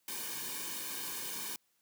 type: noise with comb filter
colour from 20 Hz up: white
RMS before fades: -40 dBFS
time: 0.08-1.56 s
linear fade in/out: 2 ms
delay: 1.5 ms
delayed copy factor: -0.95
effects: white hiss -75 dBFS RMS until 1.81 s + high-pass 100 Hz 12 dB/octave